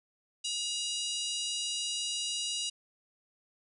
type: harmonic tone with a mistuned harmonic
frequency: 966 Hz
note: B5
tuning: 39 cents flat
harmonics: 3 / 4 / 5 / 6 / 7 / 8 / 9 / 10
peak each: -36 / -38 / -40 / -42 / -43 / -44 / -45 / -46 dBFS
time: 0.44-2.7 s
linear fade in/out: 10 ms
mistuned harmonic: 3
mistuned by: -24 cents
effects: none